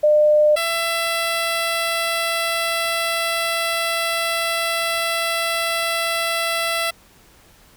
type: tone pair in turn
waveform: sine / 10% pulse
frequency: 602 / 668.8 Hz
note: D5 / E5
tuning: +43 / +25 cents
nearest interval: major second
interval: 182 cents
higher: second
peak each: -11 dBFS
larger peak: neither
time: 0.03-0.56 / 0.56-6.91 s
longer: second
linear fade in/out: 10 ms
effects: pink hiss -51 dBFS RMS until 7.76 s